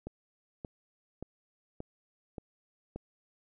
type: click train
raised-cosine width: 2 ms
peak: -26 dBFS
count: 6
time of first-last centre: 0.07-2.96 s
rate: 1.73 Hz
effects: none